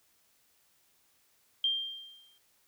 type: tone with exponential decay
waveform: sine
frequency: 3180 Hz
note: G7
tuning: 24 cents sharp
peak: -24 dBFS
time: 1.64-2.38 s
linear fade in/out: 2 ms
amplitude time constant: 160 ms
effects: white hiss -69 dBFS RMS until 2.67 s